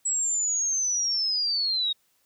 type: linear sweep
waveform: sine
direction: down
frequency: 7810 to 3729 Hz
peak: -23 dBFS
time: 0.05-1.93 s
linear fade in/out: 10 ms
effects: white hiss -68 dBFS RMS until 2.25 s + high-pass 60 Hz 12 dB/octave